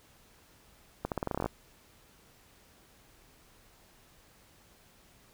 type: accelerating click train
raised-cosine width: 1 ms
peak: -17 dBFS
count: 12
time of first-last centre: 1.05-1.46 s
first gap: 68 ms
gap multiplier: 0.87
effects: pink hiss -61 dBFS RMS until 5.33 s